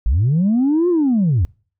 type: linear two-way sweep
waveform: sine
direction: up then down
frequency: 46.17 to 362.7 to 74 Hz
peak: -11 dBFS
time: 0.06-1.45 s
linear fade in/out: 0 ms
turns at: 0.89 s
effects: noise-tail reverb RT60 0.4 s tail -26 dB re dry + tanh soft clip ceiling -10 dBFS